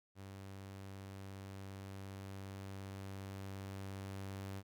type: tone with level ramp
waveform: sawtooth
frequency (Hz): 97.3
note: G2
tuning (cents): -12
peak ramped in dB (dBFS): -45 to -39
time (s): 0.15-4.63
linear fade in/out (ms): 50
effects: none